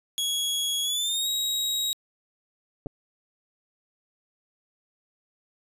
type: tone with pitch glide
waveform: sawtooth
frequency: 3336 to 3810 Hz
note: G#7 to A#7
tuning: +7 to +37 cents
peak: -22 dBFS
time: 0.18-1.93 s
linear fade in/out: 0 ms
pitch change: +230 cents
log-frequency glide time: 0.83-1.28 s
type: clicks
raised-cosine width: 2 ms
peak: -21 dBFS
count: 2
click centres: 2.861 / 2.868 s
effects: resampled to 32000 Hz